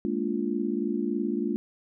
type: chord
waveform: sine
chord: Bb dominant seventh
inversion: third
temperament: just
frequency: 209.8 / 233.1 / 291.4 / 349.6 Hz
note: Ab3 / Bb3 / D4 / F4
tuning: +18 / 0 / -13 / +2 cents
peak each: -31 dBFS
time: 0.05-1.56 s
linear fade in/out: 0 ms
effects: none